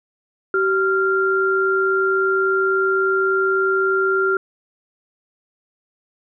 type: tone pair together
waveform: sine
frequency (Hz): 383.4 / 1388.2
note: G4 / F6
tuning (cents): -38 / -11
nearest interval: octave + minor seventh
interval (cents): 2227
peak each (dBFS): -18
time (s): 0.54-4.37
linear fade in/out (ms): 2
effects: none